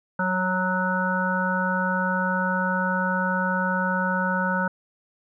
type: harmonic tone with a mistuned harmonic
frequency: 185 Hz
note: F#3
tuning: in tune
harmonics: 1 / 3 / 5 / 7 / 8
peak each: -26 / -30 / -28 / -31 / -26 dBFS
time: 0.19-4.68 s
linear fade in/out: 5 ms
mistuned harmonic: 3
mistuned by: -15 cents
effects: none